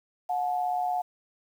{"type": "tone pair together", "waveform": "sine", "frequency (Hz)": [724.9, 862], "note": ["F#5", "A5"], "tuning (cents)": [-36, -36], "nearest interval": "minor third", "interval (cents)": 300, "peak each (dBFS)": [-26, -33], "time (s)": [0.29, 1.02], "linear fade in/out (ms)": 10, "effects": ["9-bit"]}